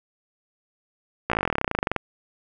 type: slowing click train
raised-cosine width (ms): 0.5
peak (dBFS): -7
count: 24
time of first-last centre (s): 1.3-1.963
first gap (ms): 16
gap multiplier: 1.05
effects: none